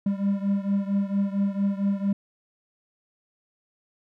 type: beating tone pair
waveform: triangle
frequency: 197.5 / 201.9 Hz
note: G3 / G#3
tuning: +13 / -49 cents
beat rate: 4.4 Hz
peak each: -22 / -25 dBFS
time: 0.06-2.13 s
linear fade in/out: 5 ms
effects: none